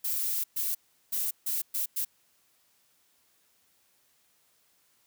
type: noise bursts at uneven times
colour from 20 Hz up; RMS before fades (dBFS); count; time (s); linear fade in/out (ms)
violet; -30; 6; 0.04-0.44 / 0.56-0.75 / 1.12-1.31 / 1.46-1.62 / 1.74-1.86 / 1.96-2.05; 10
effects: white hiss -68 dBFS RMS until 5.06 s + high-pass 60 Hz 12 dB/octave